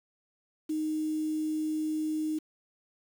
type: tone with quantisation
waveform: sine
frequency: 310 Hz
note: D#4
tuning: 6 cents flat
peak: -28 dBFS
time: 0.69-2.39 s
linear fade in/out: 10 ms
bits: 8
effects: none